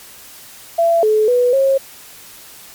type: tone with pitch steps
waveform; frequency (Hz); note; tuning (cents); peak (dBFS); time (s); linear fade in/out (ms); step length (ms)
sine; 673 / 430.4 / 491.9 / 541; E5 / A4 / B4 / C#5; +36 / -38 / -7 / -42; -10; 0.78-1.78; 10; 250
effects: white hiss -39 dBFS RMS until 2.74 s + MP3 96 kbps